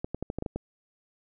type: clicks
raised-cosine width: 2 ms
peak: -18 dBFS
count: 8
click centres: 0.045 / 0.146 / 0.226 / 0.301 / 0.386 / 0.424 / 0.462 / 0.56 s
effects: none